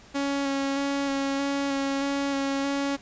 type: tone with vibrato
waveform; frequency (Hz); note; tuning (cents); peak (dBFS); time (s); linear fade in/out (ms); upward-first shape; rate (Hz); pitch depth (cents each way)
sawtooth; 277.2; C#4; 0; -21; 0.14-2.97; 20; square; 1.6; 13
effects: pink hiss -51 dBFS RMS until 3.01 s + resampled to 16000 Hz